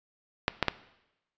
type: clicks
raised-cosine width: 0.3 ms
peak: -7 dBFS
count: 3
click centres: 0.481 / 0.627 / 0.683 s
effects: noise-tail reverb RT60 0.9 s tail -17 dB re dry + resampled to 16000 Hz